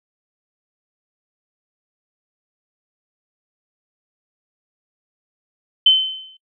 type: tone with exponential decay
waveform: sine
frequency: 3067 Hz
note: G7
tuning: 38 cents flat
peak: -6 dBFS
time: 5.86-6.37 s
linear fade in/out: 5 ms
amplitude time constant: 110 ms
effects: noise-tail reverb RT60 0.1 s tail -22 dB re dry